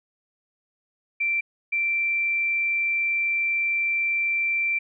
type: tone pair in turn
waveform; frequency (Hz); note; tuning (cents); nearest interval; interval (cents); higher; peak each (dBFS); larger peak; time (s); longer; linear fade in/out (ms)
sine; 2349 / 2349; D7 / D7; 0 / 0; unison; 0; neither; -21; neither; 1.2-1.41 / 1.72-4.79; second; 10
effects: none